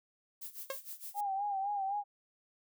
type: noise with tremolo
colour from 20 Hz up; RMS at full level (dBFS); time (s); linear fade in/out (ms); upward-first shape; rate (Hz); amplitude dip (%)
violet; -43; 0.41-1.21; 10; sine; 6.5; 85
type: tone with exponential decay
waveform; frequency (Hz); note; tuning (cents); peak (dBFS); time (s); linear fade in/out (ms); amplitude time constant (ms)
sawtooth; 540; C#5; -45; -29; 0.7-0.79; 2; 19
type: tone with vibrato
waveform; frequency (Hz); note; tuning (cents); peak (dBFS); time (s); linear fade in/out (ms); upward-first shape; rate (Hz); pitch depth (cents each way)
sine; 798; G5; +31; -32; 1.14-2.04; 50; sine; 3.9; 67
effects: none